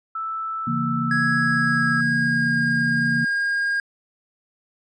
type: tone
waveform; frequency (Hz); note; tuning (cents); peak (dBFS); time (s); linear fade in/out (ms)
sine; 1318.5; E6; 0; -25; 0.15-2.01; 5
type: chord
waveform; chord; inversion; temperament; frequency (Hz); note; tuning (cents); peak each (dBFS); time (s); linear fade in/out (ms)
sine; A# diminished; first; equal with one note detuned; 138.59 / 167.5 / 233.1; C#3 / E3 / A#3; 0 / +28 / 0; -27 / -28 / -24; 0.67-3.25; 5
type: tone with pitch glide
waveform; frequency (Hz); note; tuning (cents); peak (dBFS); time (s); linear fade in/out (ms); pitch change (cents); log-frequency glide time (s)
triangle; 1661.2 to 1622.3; G#6 to G#6; 0 to -41; -18; 1.11-3.8; 2; -41; 1.39-2.55
effects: resampled to 22050 Hz